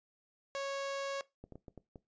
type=tone; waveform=sawtooth; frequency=552 Hz; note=C#5; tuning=7 cents flat; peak=-32 dBFS; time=0.55-1.21 s; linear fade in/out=0 ms
type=clicks; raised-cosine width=2 ms; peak=-35 dBFS; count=6; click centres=1.44 / 1.523 / 1.556 / 1.682 / 1.777 / 1.958 s
effects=noise-tail reverb RT60 0.2 s tail -19 dB re dry + resampled to 16000 Hz